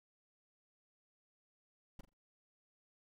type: noise with echo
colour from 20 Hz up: brown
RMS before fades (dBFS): -45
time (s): 1.99-2.01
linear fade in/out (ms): 5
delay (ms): 42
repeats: 3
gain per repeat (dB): -12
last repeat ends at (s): 2.136
effects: none